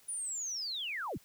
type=linear sweep; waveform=sine; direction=down; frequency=9780 to 38.37 Hz; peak=-35 dBFS; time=0.08-1.18 s; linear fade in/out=10 ms; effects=white hiss -63 dBFS RMS until 1.24 s